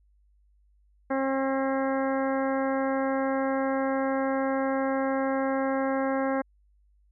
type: harmonic tone with a mistuned harmonic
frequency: 268.7 Hz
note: C4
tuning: 46 cents sharp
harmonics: 1 / 2 / 3 / 4 / 5 / 6 / 7 / 8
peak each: -28 / -28 / -33 / -36 / -39 / -38 / -43 / -45 dBFS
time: 1.1-6.42 s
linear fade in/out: 10 ms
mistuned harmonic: 8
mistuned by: -47 cents
effects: added 50 Hz sine -60 dBFS peak until 7.11 s

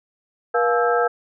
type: tone cluster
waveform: sine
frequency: 479.4 / 700 / 857 / 1315 / 1595 Hz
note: A#4 / F5 / A5 / E6 / G6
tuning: +48 / +4 / -46 / -5 / +30 cents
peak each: -19 / -22 / -27 / -23 / -26 dBFS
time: 0.54-1.08 s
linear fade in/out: 10 ms
effects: none

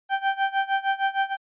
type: tone with tremolo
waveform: 30% pulse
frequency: 781 Hz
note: G5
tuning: 7 cents flat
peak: -16 dBFS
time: 0.09-1.37 s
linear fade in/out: 50 ms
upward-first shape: sine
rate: 6.5 Hz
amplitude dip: 90%
effects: resampled to 8000 Hz

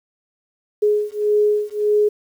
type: beating tone pair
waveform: sine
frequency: 418.2 / 419.9 Hz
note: G#4 / G#4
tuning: +12 / +19 cents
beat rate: 1.7 Hz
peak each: -18 dBFS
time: 0.82-2.09 s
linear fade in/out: 10 ms
effects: 8-bit

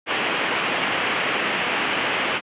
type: low-pass noise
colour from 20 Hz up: white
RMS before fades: -23 dBFS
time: 0.06-2.41 s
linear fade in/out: 50 ms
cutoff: 3100 Hz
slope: 48 dB/octave
effects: high-pass 200 Hz 12 dB/octave + resampled to 8000 Hz

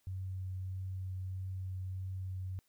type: tone with vibrato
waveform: sine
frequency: 93.7 Hz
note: F#2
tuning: 22 cents sharp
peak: -37 dBFS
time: 0.07-2.59 s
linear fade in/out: 0 ms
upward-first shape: triangle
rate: 1.6 Hz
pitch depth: 11 cents each way
effects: white hiss -75 dBFS RMS until 2.68 s

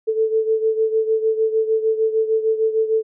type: beating tone pair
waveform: sine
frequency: 440 / 446.6 Hz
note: A4 / A4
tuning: 0 / +26 cents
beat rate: 6.6 Hz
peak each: -17 / -22 dBFS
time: 0.07-3.03 s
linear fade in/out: 20 ms
effects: none

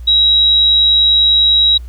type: tone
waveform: sine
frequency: 3850 Hz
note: B7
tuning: 45 cents flat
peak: -7 dBFS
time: 0.07-1.78 s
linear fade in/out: 10 ms
effects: added 60 Hz sine -26 dBFS peak until 1.88 s + pink hiss -51 dBFS RMS until 1.88 s

